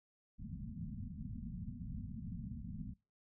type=low-pass noise; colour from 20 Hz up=white; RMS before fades=-45 dBFS; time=0.38-2.94 s; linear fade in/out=20 ms; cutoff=240 Hz; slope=96 dB/octave; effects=noise-tail reverb RT60 0.3 s tail -25 dB re dry